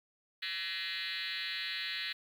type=tone with frequency modulation; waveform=sine; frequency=2951 Hz; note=F#7; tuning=5 cents flat; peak=-34 dBFS; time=0.42-2.13 s; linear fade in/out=10 ms; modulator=179 Hz; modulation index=7.4; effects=tanh soft clip ceiling -30 dBFS + 10-bit